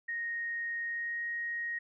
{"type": "tone with pitch glide", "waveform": "sine", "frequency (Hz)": [1864.7, 1876.6], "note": ["A#6", "A#6"], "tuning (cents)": [0, 11], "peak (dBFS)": -33, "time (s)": [0.08, 1.79], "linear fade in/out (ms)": 10, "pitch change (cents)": 11, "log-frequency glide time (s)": [0.85, 1.23], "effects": []}